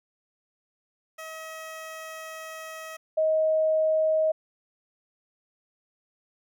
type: tone pair in turn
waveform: 15% pulse / sine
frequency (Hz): 638 / 629.9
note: D#5 / D#5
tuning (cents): +43 / +21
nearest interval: unison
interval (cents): 22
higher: first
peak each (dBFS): -31 / -20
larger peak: second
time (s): 1.18-2.97 / 3.17-4.32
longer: first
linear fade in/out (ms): 10
effects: none